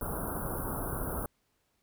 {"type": "band-stop noise", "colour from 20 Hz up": "pink", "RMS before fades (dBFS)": -35, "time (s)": [0.01, 1.26], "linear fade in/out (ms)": 2, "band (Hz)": [1500, 9700], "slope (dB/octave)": 96, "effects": ["pink hiss -75 dBFS RMS until 1.82 s"]}